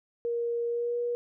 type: tone with pitch glide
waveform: sine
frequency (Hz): 470.9 to 479.7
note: A#4 to A#4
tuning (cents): +18 to +50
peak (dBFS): -27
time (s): 0.25-1.15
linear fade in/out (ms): 0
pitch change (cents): +32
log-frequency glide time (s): 0.67-0.98
effects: none